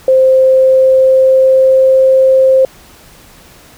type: tone with pitch glide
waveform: sine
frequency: 523.3 to 526.9 Hz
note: C5 to C5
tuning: 0 to +12 cents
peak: -4 dBFS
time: 0.08-2.65 s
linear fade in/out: 2 ms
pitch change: +12 cents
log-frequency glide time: 0.23-2.06 s
effects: pink hiss -40 dBFS RMS until 3.77 s